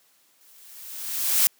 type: noise with exponential growth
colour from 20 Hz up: blue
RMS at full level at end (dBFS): -17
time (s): 0.41-1.47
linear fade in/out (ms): 0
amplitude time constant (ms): 230
effects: white hiss -62 dBFS RMS until 1.59 s + high-pass 200 Hz 12 dB/octave